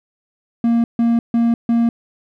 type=tone bursts; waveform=triangle; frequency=233.1 Hz; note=A#3; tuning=in tune; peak=-10 dBFS; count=4; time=0.64-1.89 s; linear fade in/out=2 ms; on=200 ms; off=150 ms; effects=none